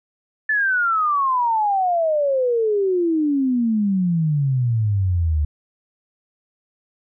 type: exponential sweep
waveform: sine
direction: down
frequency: 1760 to 73 Hz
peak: -16 dBFS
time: 0.49-5.45 s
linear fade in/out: 5 ms
effects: none